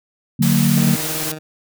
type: chord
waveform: sine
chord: D augmented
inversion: none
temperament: just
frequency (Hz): 146.83 / 183.54 / 229.4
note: D3 / F#3 / A#3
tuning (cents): 0 / -14 / -28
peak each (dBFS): -17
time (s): 0.39-0.96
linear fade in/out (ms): 10
type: noise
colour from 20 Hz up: white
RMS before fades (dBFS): -24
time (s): 0.42-1.32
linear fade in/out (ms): 5
type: tone with tremolo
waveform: 15% pulse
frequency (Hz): 155.56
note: D#3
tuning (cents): 0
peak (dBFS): -19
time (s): 0.76-1.39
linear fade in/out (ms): 20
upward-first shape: sine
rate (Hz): 18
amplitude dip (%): 50
effects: none